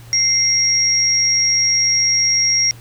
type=tone pair together; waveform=sine; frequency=2100 / 5606 Hz; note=C7 / F8; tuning=+6 / +6 cents; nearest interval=octave + perfect fourth; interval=1700 cents; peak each=-21 / -13 dBFS; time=0.13-2.71 s; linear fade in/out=0 ms; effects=added 117 Hz sine -37 dBFS peak until 2.8 s + pink hiss -45 dBFS RMS until 2.8 s